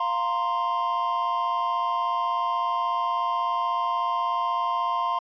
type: chord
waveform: triangle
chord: F suspended fourth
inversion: none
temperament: just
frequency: 698.5 / 931.3 / 1047.7 Hz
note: F5 / Bb5 / C6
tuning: 0 / -2 / +2 cents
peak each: -29 / -27 / -23 dBFS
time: 0-5.19 s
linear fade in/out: 5 ms
effects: resampled to 11025 Hz